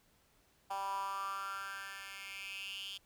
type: tone with high-pass filter sweep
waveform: 10% pulse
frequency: 196 Hz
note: G3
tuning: in tune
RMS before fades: -42 dBFS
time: 0.7-2.98 s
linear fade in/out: 10 ms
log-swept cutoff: 840 to 3300 Hz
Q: 6.3
effects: pink hiss -70 dBFS RMS until 3.05 s